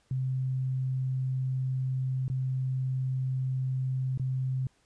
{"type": "tone with dropouts", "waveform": "sine", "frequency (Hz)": 130.4, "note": "C3", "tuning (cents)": -5, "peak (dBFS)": -27, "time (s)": [0.11, 4.67], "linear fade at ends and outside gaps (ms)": 2, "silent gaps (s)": [[2.281, 2.299], [4.176, 4.196]], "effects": ["pink hiss -68 dBFS RMS until 4.85 s", "resampled to 22050 Hz"]}